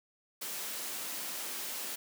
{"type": "high-pass noise", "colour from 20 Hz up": "white", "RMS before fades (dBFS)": -39, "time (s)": [0.41, 1.96], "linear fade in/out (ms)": 10, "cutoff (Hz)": 190, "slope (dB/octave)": 24, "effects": []}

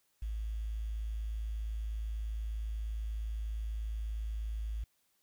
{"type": "tone with quantisation", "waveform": "sine", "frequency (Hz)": 54.2, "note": "A1", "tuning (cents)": -25, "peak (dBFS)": -34, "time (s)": [0.22, 4.84], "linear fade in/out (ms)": 5, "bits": 10, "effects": ["white hiss -75 dBFS RMS until 5.22 s"]}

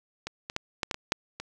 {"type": "clicks", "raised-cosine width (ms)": 0.2, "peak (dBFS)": [-17, -18, -12, -10, -11, -17, -6, -19], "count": 8, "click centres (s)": [0.27, 0.499, 0.564, 0.832, 0.912, 0.944, 1.121, 1.4], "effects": []}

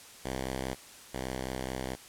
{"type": "tone pair in turn", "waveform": "5% pulse", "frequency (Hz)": [65.3, 64.66], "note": ["C2", "C2"], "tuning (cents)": [-3, -20], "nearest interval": "unison", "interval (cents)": 17, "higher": "first", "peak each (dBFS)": [-22, -23], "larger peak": "first", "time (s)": [[0.24, 0.75], [1.13, 1.96]], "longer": "second", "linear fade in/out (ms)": 20, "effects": ["white hiss -51 dBFS RMS until 2.08 s", "low-pass 11000 Hz 12 dB/octave"]}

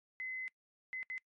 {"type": "tone bursts at uneven times", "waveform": "sine", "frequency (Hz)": 2040, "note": "C7", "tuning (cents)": -44, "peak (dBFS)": -38, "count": 3, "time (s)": [[0.2, 0.48], [0.93, 1.03], [1.1, 1.18]], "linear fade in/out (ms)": 0, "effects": ["noise-tail reverb RT60 0.1 s tail -23 dB re dry", "MP3 48 kbps"]}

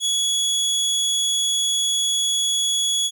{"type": "tone", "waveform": "25% pulse", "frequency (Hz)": 3370, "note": "G#7", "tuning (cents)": 25, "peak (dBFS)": -15, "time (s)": [0, 3.11], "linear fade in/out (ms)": 50, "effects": []}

